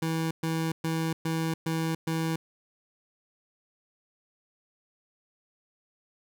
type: tone bursts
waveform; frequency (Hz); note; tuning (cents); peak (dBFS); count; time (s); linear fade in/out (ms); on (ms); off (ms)
25% pulse; 162.2; E3; -28; -23; 6; 0.02-2.36; 5; 290; 120
effects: none